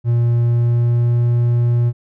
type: tone with pitch glide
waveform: triangle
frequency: 118.6 to 119.56 Hz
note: A#2 to A#2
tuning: +30 to +44 cents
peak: -10 dBFS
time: 0.04-1.93 s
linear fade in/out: 50 ms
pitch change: +14 cents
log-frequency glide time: 0.41-1.24 s
effects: none